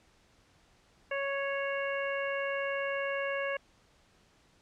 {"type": "harmonic tone with a mistuned harmonic", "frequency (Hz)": 555, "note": "C#5", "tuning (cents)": 2, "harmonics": [1, 2, 3, 4, 5], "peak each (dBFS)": [-33, -40, -37, -40, -42], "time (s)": [1.11, 3.57], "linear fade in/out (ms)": 5, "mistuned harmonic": 4, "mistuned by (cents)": -17, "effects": ["pink hiss -65 dBFS RMS until 4.61 s", "low-pass 7000 Hz 12 dB/octave"]}